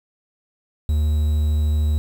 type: tone with quantisation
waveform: triangle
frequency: 76.1 Hz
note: D#2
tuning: 38 cents flat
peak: -14 dBFS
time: 0.89-1.98 s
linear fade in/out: 0 ms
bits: 7
effects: none